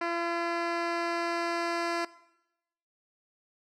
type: tone with low-pass filter sweep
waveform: 10% pulse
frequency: 340.1 Hz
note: F4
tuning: 46 cents flat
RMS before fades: -31 dBFS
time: 0.01-2.05 s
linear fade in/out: 5 ms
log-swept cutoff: 3100 to 5800 Hz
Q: 0.75
effects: noise-tail reverb RT60 0.9 s tail -19 dB re dry